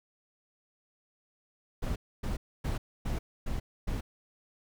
brown noise bursts, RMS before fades -32 dBFS, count 6, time 1.82-4.01 s, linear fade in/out 10 ms, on 140 ms, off 270 ms, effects none

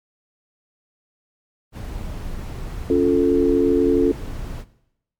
brown noise, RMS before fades -30 dBFS, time 1.72-4.65 s, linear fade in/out 50 ms
sine chord, Db augmented, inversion none, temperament equal, 277.2 / 349.2 / 440 Hz, Db4 / F4 / A4, 0 / 0 / 0 cents, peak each -18 dBFS, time 2.9-4.12 s, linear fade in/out 2 ms
effects noise-tail reverb RT60 0.8 s tail -17 dB re dry + MP3 96 kbps

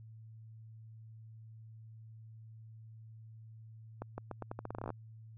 accelerating click train, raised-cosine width 1 ms, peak -26 dBFS, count 16, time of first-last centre 4.02-4.904 s, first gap 160 ms, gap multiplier 0.83, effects added 111 Hz sine -50 dBFS peak until 5.37 s

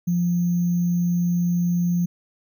sine tone with sample-and-hold, 174.61 Hz, F3, in tune, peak -18 dBFS, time 0.07-2.06 s, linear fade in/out 10 ms, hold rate 6300 Hz, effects none

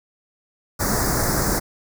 pink band-stop noise, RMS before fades -21 dBFS, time 0.79-1.6 s, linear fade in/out 20 ms, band 1900 to 4700 Hz, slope 48 dB/octave, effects none

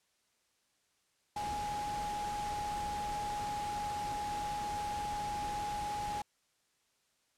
sine tone in noise, 830.6 Hz, G#5, in tune, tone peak -35 dBFS, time 1.36-6.22 s, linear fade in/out 5 ms, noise pink, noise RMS -44 dBFS, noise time 1.36-6.22 s, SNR +6 dB, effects white hiss -75 dBFS RMS until 7.37 s + low-pass 9000 Hz 12 dB/octave

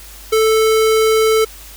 square tone, 440 Hz, A4, in tune, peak -11 dBFS, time 0.32-1.45 s, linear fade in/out 10 ms, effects added 50 Hz sine -38 dBFS peak until 1.76 s + white hiss -38 dBFS RMS until 1.76 s

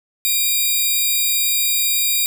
5% pulse tone pair together, 2394 / 3800 Hz, D7 / A#7, +33 / +33 cents, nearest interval minor sixth, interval 800 cents, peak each -10 dBFS, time 0.25-2.26 s, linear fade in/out 0 ms, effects none

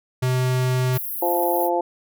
square tone, 127.7 Hz, C3, 42 cents flat, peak -19 dBFS, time 0.22-0.98 s, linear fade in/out 10 ms
pink high-pass noise, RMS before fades -29 dBFS, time 0.92-1.7 s, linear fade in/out 50 ms, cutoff 11000 Hz, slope 96 dB/octave
harmonic tone, 173.7 Hz, F3, 9 cents flat, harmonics 2 / 3 / 4 / 5, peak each -24 / -24 / -24 / -24 dBFS, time 1.22-1.81 s, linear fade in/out 5 ms
effects none

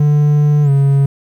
triangle tone with pitch glide, 147.8 to 138.7 Hz, D3 to C#3, +11 to +1 cents, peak -6 dBFS, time 0-1.06 s, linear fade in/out 5 ms, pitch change -110 cents, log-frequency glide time 0.63-0.7 s, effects 8-bit

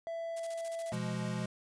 triangle tone, 665 Hz, E5, 15 cents sharp, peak -34 dBFS, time 0.07-0.92 s, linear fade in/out 0 ms
blue noise with tremolo, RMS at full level -45 dBFS, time 0.36-0.96 s, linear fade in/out 10 ms, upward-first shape square, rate 14 Hz, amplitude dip 80%
square chord, F diminished, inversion second, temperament equal with one note detuned, 123.47 / 171.52 / 207.7 Hz, Cb3 / F3 / Ab3, 0 / -31 / 0 cents, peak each -39 dBFS, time 0.92-1.46 s, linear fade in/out 5 ms
effects resampled to 22050 Hz

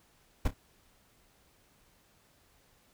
brown noise with echo, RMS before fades -25 dBFS, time 0.45-0.48 s, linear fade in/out 5 ms, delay 29 ms, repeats 2, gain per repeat -13 dB, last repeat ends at 0.538 s, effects pink hiss -66 dBFS RMS until 2.93 s

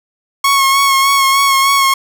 sawtooth tone with vibrato, 1096 Hz, C#6, 20 cents flat, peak -5 dBFS, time 0.44-1.94 s, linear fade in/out 5 ms, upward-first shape sine, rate 3.3 Hz, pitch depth 27 cents each way, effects none

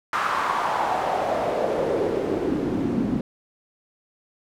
pink noise with band-pass filter sweep, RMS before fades -24 dBFS, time 0.13-3.21 s, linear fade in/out 2 ms, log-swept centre 1300 to 220 Hz, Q 3.3, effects none

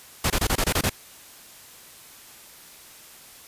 pink noise bursts, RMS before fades -22 dBFS, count 8, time 0.24-0.896 s, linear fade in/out 5 ms, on 61 ms, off 24 ms, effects white hiss -47 dBFS RMS until 3.47 s + resampled to 32000 Hz

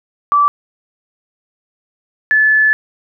sine tone pair in turn, 1160 / 1732 Hz, D6 / A6, -22 / -28 cents, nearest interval perfect fifth, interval 694 cents, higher second, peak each -8 dBFS, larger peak neither, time 0.32-0.48 / 2.31-2.73 s, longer second, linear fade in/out 0 ms, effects none

